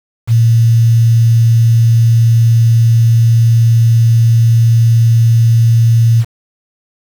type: tone with quantisation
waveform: sine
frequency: 115.1 Hz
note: A#2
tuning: 22 cents flat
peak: -5 dBFS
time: 0.27-6.25 s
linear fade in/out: 50 ms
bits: 5
effects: none

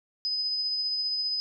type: tone with tremolo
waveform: sine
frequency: 5020 Hz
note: D#8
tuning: 15 cents sharp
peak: -25 dBFS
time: 0.25-1.4 s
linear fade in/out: 0 ms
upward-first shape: triangle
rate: 15 Hz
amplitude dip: 30%
effects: none

